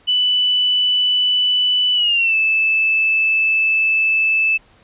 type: tone with pitch glide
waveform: sine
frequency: 2982 to 2626 Hz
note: F#7 to E7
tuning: +13 to -7 cents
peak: -13 dBFS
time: 0.07-4.58 s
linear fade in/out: 20 ms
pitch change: -220 cents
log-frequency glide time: 1.94-2.35 s
effects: pink hiss -52 dBFS RMS until 4.83 s + resampled to 8000 Hz